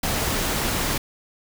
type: noise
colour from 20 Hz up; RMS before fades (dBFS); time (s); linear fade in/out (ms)
pink; -24; 0.03-0.98; 5
effects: none